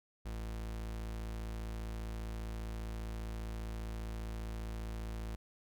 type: tone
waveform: 40% pulse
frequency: 55 Hz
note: A1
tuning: in tune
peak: -38 dBFS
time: 0.25-5.36 s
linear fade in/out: 10 ms
effects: none